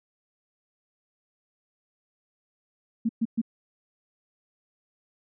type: tone bursts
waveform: sine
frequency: 227.1 Hz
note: A#3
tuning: 45 cents flat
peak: -21 dBFS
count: 3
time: 3.05-3.416 s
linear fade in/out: 10 ms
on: 42 ms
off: 120 ms
effects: none